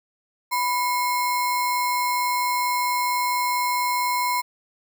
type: tone with sample-and-hold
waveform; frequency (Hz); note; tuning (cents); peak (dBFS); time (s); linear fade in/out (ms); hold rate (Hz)
sine; 987.8; B5; 0; -20; 0.51-4.42; 20; 3150
effects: none